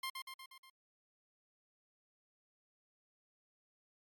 15% pulse tone with echo, 1056 Hz, C6, 16 cents sharp, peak -32 dBFS, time 0.03-0.1 s, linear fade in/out 5 ms, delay 120 ms, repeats 5, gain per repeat -4 dB, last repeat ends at 0.7 s, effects MP3 96 kbps

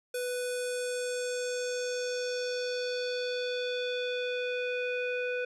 square tone with low-pass filter sweep, 495.7 Hz, B4, 6 cents sharp, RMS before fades -33 dBFS, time 0.14-5.45 s, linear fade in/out 5 ms, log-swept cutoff 11000 to 2200 Hz, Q 3, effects none

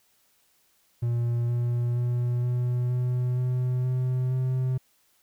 triangle tone with pitch steps, 118.9 / 120.28 / 121.68 / 123.09 / 124.52 / 125.97 / 127.43 / 128.91 Hz, A#2 / B2 / B2 / B2 / B2 / B2 / C3 / C3, +35 / -45 / -25 / -5 / +15 / +35 / -45 / -25 cents, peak -21 dBFS, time 1.02-4.78 s, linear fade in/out 10 ms, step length 470 ms, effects white hiss -66 dBFS RMS until 5.22 s

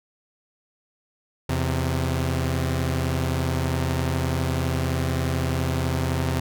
sawtooth tone pair together, 83.28 / 130.81 Hz, E2 / C3, +18 / 0 cents, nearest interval minor sixth, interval 782 cents, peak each -21 dBFS, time 1.49-6.4 s, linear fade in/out 5 ms, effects none

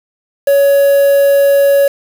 triangle tone with quantisation, 560 Hz, C#5, 18 cents sharp, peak -4 dBFS, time 0.47-1.88 s, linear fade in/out 5 ms, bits 4, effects none

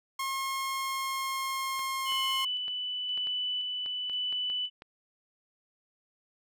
sawtooth tone with pitch glide, 1076 to 1068 Hz, C6 to C6, +48 to +35 cents, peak -27 dBFS, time 0.19-2.45 s, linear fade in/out 5 ms, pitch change -13 cents, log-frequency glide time 0.54-2.08 s
clicks, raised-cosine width 0.3 ms, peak -30 dBFS, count 10, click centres 1.793 / 2.122 / 2.681 / 3.176 / 3.271 / 3.861 / 4.097 / 4.326 / 4.5 / 4.821 s
sine tone with tremolo, 2985 Hz, F#7, 15 cents sharp, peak -29 dBFS, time 2.05-4.7 s, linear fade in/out 50 ms, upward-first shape square, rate 0.96 Hz, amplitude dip 25%
effects none

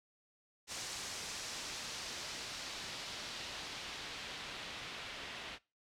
white noise with low-pass filter sweep, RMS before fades -45 dBFS, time 0.67-5.59 s, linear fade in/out 50 ms, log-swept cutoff 6600 to 3000 Hz, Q 1.2, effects noise-tail reverb RT60 0.3 s tail -23 dB re dry

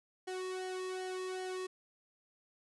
sawtooth tone with flanger, 371.4 Hz, F#4, 7 cents sharp, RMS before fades -40 dBFS, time 0.27-1.67 s, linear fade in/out 10 ms, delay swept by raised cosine 0.8 to 1.38 ms, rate 2.6 Hz, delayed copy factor -0.75, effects resampled to 24000 Hz

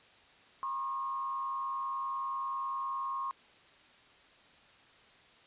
sine tone with frequency modulation, 1080 Hz, C#6, 45 cents flat, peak -33 dBFS, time 0.63-3.31 s, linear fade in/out 0 ms, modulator 110 Hz, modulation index 0.6, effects white hiss -60 dBFS RMS until 5.46 s + resampled to 8000 Hz

